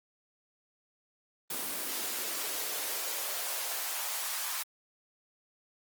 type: noise with high-pass filter sweep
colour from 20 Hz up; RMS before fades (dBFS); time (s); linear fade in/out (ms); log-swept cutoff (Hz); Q
white; -35; 1.5-4.63; 5; 230 to 1000; 1.5
effects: Opus 24 kbps